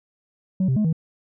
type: tone with pitch steps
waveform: sine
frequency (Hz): 187.7 / 130.8 / 212.6 / 161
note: F#3 / C3 / G#3 / E3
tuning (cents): +25 / 0 / +41 / -41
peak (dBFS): -15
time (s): 0.6-0.928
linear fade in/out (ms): 5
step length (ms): 82
effects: tanh soft clip ceiling -16 dBFS